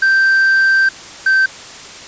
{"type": "tone pair in turn", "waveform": "triangle", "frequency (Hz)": [1565, 1553.3], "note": ["G6", "G6"], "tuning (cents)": [-3, -16], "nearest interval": "unison", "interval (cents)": 13, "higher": "first", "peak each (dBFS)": -7, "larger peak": "neither", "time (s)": [[0.02, 0.89], [1.26, 1.46]], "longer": "first", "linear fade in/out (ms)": 5, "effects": ["white hiss -33 dBFS RMS until 2.07 s", "resampled to 16000 Hz"]}